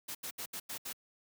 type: noise bursts at uneven times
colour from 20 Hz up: white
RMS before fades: -41 dBFS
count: 6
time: 0.08-0.15 / 0.23-0.31 / 0.38-0.46 / 0.53-0.6 / 0.69-0.78 / 0.85-0.93 s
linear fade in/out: 10 ms
effects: high-pass 100 Hz 12 dB/octave